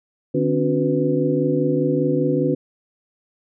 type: tone cluster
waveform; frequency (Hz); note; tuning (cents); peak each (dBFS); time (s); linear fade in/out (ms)
sine; 150.7 / 264 / 289 / 365.9 / 497; D3 / C4 / D4 / F#4 / B4; +45 / +16 / -28 / -19 / +11; -23; 0.34-2.55; 10
effects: none